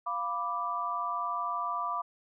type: chord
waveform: sine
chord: B diminished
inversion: second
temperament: equal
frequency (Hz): 698.5 / 987.8 / 1174.7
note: F5 / B5 / D6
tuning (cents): 0 / 0 / 0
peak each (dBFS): -38 / -35 / -32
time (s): 0.06-2.02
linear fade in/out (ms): 10
effects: none